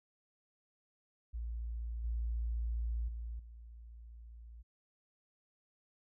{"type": "tone with level steps", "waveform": "sine", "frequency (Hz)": 57.4, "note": "A#1", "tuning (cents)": -26, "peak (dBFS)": [-37, -33, -39, -49], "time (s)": [1.33, 4.63], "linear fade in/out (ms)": 20, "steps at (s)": [2.04, 3.08, 3.39], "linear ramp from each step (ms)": 5, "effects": []}